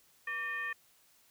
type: tone with frequency modulation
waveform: sine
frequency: 1814 Hz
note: A#6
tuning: 48 cents flat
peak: -34 dBFS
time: 0.27-0.73 s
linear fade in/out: 5 ms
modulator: 662 Hz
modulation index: 0.75
effects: white hiss -66 dBFS RMS until 1.3 s